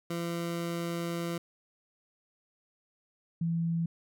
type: tone pair in turn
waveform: 20% pulse / sine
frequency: 170 / 166.89 Hz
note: F3 / E3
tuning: -46 / +22 cents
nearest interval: unison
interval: 32 cents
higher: first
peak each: -27 dBFS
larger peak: neither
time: 0.1-1.38 / 3.41-3.86 s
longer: first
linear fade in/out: 5 ms
effects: none